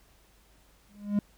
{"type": "tone with exponential growth", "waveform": "triangle", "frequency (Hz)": 205, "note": "G#3", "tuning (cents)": -22, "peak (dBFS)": -18, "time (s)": [0.89, 1.19], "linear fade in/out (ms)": 2, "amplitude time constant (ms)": 64, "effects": ["added 50 Hz sine -63 dBFS peak until 1.37 s", "pink hiss -63 dBFS RMS until 1.37 s"]}